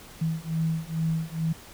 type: beating tone pair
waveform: sine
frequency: 160.6 / 162.9 Hz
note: E3 / E3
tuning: -45 / -20 cents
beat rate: 2.3 Hz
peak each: -28 dBFS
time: 0.21-1.53 s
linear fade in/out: 10 ms
effects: pink hiss -47 dBFS RMS until 1.73 s